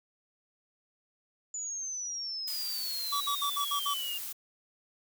sine exponential sweep, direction down, 7000 to 2794 Hz, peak -34 dBFS, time 1.54-4.18 s, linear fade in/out 5 ms
blue noise, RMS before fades -39 dBFS, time 2.47-4.33 s, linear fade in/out 10 ms
square tone bursts, 1145 Hz, D6, 44 cents flat, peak -30 dBFS, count 6, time 3.12-3.942 s, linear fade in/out 10 ms, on 87 ms, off 60 ms
effects none

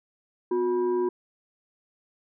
sine tone with frequency modulation, 361.8 Hz, F#4, 39 cents flat, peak -22 dBFS, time 0.51-1.09 s, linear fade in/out 5 ms, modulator 613 Hz, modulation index 0.52, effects none

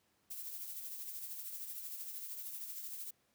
violet noise with tremolo, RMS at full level -43 dBFS, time 0.3-3.11 s, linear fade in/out 10 ms, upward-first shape triangle, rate 13 Hz, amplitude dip 50%, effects pink hiss -75 dBFS RMS until 3.34 s + high-pass 100 Hz 12 dB/octave

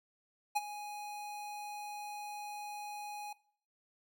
square tone with ADSR envelope, 830.6 Hz, G#5, in tune, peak -28 dBFS, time 0.55-3.33 s, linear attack 16 ms, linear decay 30 ms, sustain -14 dB, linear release 5 ms, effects noise-tail reverb RT60 0.5 s tail -19 dB re dry

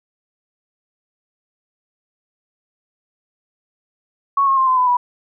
sine tone with pitch steps, 1108.7 / 1081.5 / 1055 / 1029.1 / 1003.8 / 979.2 Hz, C#6 / C#6 / C6 / C6 / B5 / B5, 0 / -43 / +14 / -29 / +28 / -15 cents, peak -12 dBFS, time 4.37-4.97 s, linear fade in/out 5 ms, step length 100 ms, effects none

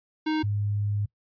square / sine tone pair in turn, 311.1 / 102.95 Hz, D#4 / G#2, 0 / -15 cents, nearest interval octave + perfect fifth, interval 1915 cents, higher first, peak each -24 dBFS, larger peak neither, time 0.26-0.43 / 0.43-1.06 s, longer second, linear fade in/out 10 ms, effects noise-tail reverb RT60 0.1 s tail -23 dB re dry + resampled to 11025 Hz

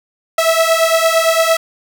sawtooth beating tone pair, 650 / 658.8 Hz, E5 / E5, -24 / -1 cents, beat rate 8.8 Hz, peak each -10 dBFS, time 0.38-1.57 s, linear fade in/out 5 ms, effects none

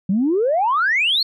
sine exponential sweep, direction up, 179.9 to 4435 Hz, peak -14 dBFS, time 0.09-1.23 s, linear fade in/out 5 ms, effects tanh soft clip ceiling -10 dBFS

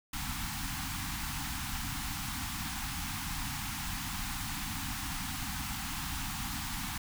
pink band-stop noise, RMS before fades -37 dBFS, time 0.13-6.98 s, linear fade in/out 5 ms, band 300 to 740 Hz, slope 96 dB/octave, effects none

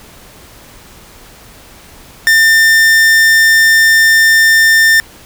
45% pulse tone, 1800 Hz, A6, 39 cents sharp, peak -5 dBFS, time 2.27-5 s, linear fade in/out 0 ms, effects pink hiss -38 dBFS RMS until 5.25 s

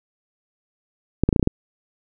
clicks, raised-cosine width 3 ms, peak -3 dBFS, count 7, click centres 1.236 / 1.29 / 1.328 / 1.362 / 1.396 / 1.428 / 1.474 s, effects none

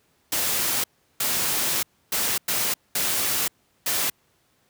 white noise bursts at uneven times, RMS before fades -24 dBFS, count 6, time 0.32-0.84 / 1.2-1.83 / 2.12-2.38 / 2.48-2.74 / 2.95-3.48 / 3.86-4.1 s, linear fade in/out 5 ms, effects pink hiss -65 dBFS RMS until 4.69 s + high-pass 80 Hz 12 dB/octave

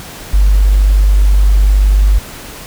sine tone, 49.51 Hz, G1, 18 cents sharp, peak -5 dBFS, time 0.33-2.19 s, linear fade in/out 10 ms, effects pink hiss -30 dBFS RMS until 2.66 s

